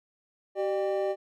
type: tone cluster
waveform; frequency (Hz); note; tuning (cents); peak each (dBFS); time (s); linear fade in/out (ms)
triangle; 384.4 / 601 / 792; G4 / D5 / G5; -34 / +40 / +18; -27 / -27 / -35; 0.55-1.16; 50
effects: none